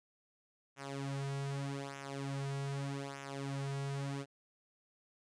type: tone with flanger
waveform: sawtooth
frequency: 138.59 Hz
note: C#3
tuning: in tune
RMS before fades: -40 dBFS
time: 0.76-4.26 s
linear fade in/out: 50 ms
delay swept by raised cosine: 0.22 to 3.92 ms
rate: 0.82 Hz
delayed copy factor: -0.8
effects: resampled to 22050 Hz